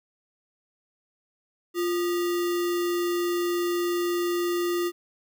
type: tone with sample-and-hold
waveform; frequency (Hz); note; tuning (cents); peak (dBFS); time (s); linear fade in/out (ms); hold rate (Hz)
sine; 349.2; F4; 0; -23; 1.74-4.92; 50; 1575
effects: none